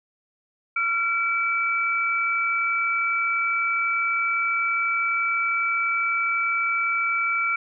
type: tone pair together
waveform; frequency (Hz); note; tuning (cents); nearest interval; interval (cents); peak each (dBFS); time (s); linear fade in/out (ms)
sine; 1371.2 / 2306; F6 / D7; -32 / -32; major sixth; 900; -24 / -23; 0.76-7.56; 5
effects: none